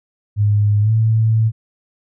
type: tone with pitch glide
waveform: sine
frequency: 103.83 to 111.28 Hz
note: G#2 to A2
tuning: 0 to +20 cents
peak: -11 dBFS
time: 0.36-1.52 s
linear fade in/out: 50 ms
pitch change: +120 cents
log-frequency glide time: 0.81-0.92 s
effects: none

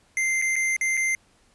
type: tone with dropouts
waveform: square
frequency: 2087 Hz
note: C7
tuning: 5 cents flat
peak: -22 dBFS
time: 0.17-1.15 s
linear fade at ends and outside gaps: 1 ms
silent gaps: 0.416-0.422 / 0.557-0.563 / 0.765-0.811 / 0.97-0.974 s
effects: pink hiss -61 dBFS RMS until 1.54 s + resampled to 24000 Hz

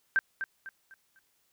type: tone with echo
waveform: sine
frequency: 1568 Hz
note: G6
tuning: in tune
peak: -21 dBFS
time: 0.16-0.19 s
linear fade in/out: 0 ms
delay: 250 ms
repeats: 4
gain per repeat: -9 dB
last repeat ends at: 1.19 s
effects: white hiss -72 dBFS RMS until 1.52 s

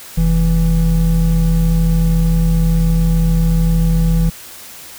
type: tone pair together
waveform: triangle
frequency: 43.65 / 164.81 Hz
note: F1 / E3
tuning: 0 / 0 cents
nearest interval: octave + major seventh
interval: 2300 cents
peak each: -11 dBFS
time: 0.17-4.3 s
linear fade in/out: 10 ms
effects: white hiss -35 dBFS RMS until 4.98 s

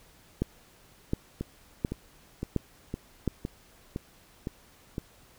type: two click trains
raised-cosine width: 3 ms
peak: -19 / -13 dBFS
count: 8 / 5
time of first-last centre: 1.41-4.981 / 0.42-3.277 s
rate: 1.96 / 1.4 Hz
effects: pink hiss -58 dBFS RMS until 5.38 s

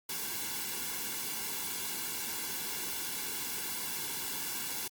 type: noise with comb filter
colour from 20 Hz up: white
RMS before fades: -37 dBFS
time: 0.09-4.88 s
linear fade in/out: 5 ms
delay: 1.6 ms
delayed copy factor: -0.8
effects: Opus 48 kbps

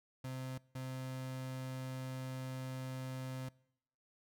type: tone bursts at uneven times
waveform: 35% pulse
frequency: 130 Hz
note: C3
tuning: 11 cents flat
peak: -39 dBFS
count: 2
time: 0.24-0.58 / 0.75-3.49 s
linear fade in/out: 5 ms
effects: noise-tail reverb RT60 0.8 s tail -24 dB re dry

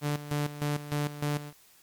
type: tone with tremolo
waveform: sawtooth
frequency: 146.83 Hz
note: D3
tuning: in tune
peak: -23 dBFS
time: 0.01-1.53 s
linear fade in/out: 50 ms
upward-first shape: square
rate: 3.3 Hz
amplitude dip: 75%
effects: white hiss -59 dBFS RMS until 1.82 s + MP3 96 kbps

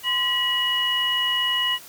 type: tone cluster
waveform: sine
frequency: 1029 / 1933 / 2911 Hz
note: C6 / B6 / F#7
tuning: -29 / -38 / -29 cents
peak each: -29 / -27 / -21 dBFS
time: 0.03-1.79 s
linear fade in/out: 50 ms
effects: white hiss -44 dBFS RMS until 1.88 s

